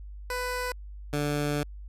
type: tone pair in turn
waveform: 15% pulse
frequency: 498.1 / 146.51 Hz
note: B4 / D3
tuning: +15 / -4 cents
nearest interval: octave + major sixth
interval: 2119 cents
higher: first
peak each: -23 / -20 dBFS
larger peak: second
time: 0.3-0.72 / 1.13-1.63 s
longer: second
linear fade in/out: 2 ms
effects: added 50 Hz sine -39 dBFS peak until 1.88 s + resampled to 32000 Hz